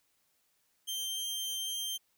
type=tone; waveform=sawtooth; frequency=3151 Hz; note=G7; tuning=8 cents sharp; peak=-31 dBFS; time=0.87-1.98 s; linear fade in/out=20 ms; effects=white hiss -74 dBFS RMS until 2.17 s